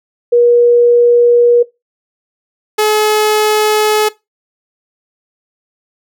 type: tone pair in turn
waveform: sine / sawtooth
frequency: 479 / 426.7 Hz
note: A#4 / G#4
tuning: +47 / +47 cents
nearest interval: major second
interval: 200 cents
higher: first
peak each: -5 dBFS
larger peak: neither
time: 0.32-1.63 / 2.78-4.09 s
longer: neither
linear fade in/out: 10 ms
effects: noise-tail reverb RT60 0.2 s tail -19 dB re dry